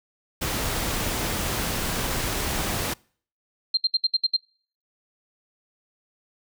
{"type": "noise", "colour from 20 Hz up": "pink", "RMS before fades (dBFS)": -27, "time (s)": [0.41, 2.94], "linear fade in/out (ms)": 10}
{"type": "tone bursts", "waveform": "sine", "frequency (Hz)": 4171, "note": "C8", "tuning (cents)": -6, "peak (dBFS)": -17, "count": 7, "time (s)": [3.74, 4.366], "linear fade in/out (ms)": 5, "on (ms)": 32, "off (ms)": 67}
{"effects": ["noise-tail reverb RT60 0.5 s tail -26 dB re dry"]}